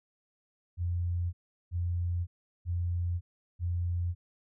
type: tone bursts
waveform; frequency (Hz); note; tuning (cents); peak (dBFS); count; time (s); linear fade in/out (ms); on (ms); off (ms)
sine; 87.31; F2; 0; -28; 4; 0.77-4.15; 50; 560; 380
effects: none